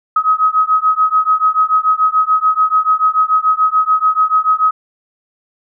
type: beating tone pair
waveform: sine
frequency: 1266 / 1272.9 Hz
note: D#6 / D#6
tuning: +30 / +39 cents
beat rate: 6.9 Hz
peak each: -13 dBFS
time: 0.16-4.71 s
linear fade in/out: 5 ms
effects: none